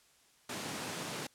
pink high-pass noise, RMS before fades -40 dBFS, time 0.49-1.27 s, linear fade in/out 5 ms, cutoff 130 Hz, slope 24 dB/octave, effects white hiss -66 dBFS RMS until 1.34 s + low-pass 10000 Hz 12 dB/octave

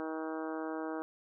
harmonic tone with a mistuned harmonic, 158.9 Hz, D#3, 37 cents sharp, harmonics 2 / 3 / 4 / 5 / 6 / 7 / 8 / 9 / 10, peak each -38 / -42 / -44 / -46 / -48 / -49 / -50 / -51 / -52 dBFS, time 0-1.02 s, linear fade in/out 0 ms, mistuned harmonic 10, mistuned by -16 cents, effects none

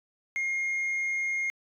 sine tone, 2135 Hz, C7, 34 cents sharp, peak -24 dBFS, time 0.36-1.5 s, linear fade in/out 0 ms, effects tanh soft clip ceiling -26 dBFS

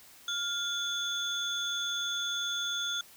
sine tone cluster, 1407 / 3457 / 6430 Hz, F6 / A7 / G8, +12 / -31 / +43 cents, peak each -36 / -32 / -40 dBFS, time 0.28-3.01 s, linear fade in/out 2 ms, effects white hiss -55 dBFS RMS until 3.16 s

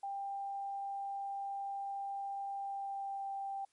sine tone with pitch glide, 793 to 787.1 Hz, G5 to G5, +20 to +7 cents, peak -37 dBFS, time 0.03-3.65 s, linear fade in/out 5 ms, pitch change -13 cents, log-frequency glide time 2.55-3.33 s, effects white hiss -75 dBFS RMS until 3.72 s + MP3 48 kbps

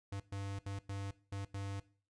square tone bursts at uneven times, 99 Hz, G2, 18 cents sharp, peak -40 dBFS, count 6, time 0.12-0.2 / 0.32-0.59 / 0.66-0.79 / 0.89-1.11 / 1.32-1.45 / 1.54-1.8 s, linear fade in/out 5 ms, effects noise-tail reverb RT60 0.4 s tail -18 dB re dry + resampled to 22050 Hz

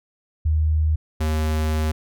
sine / square tone pair in turn, 77.78 / 77.78 Hz, D#2 / D#2, 0 / 0 cents, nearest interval unison, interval 0 cents, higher neither, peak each -16 / -20 dBFS, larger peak first, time 0.45-0.96 / 1.2-1.92 s, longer second, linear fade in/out 10 ms, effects none

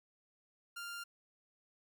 sawtooth tone, 1396 Hz, F6, 1 cent flat, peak -39 dBFS, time 0.76-1.04 s, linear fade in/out 10 ms, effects none

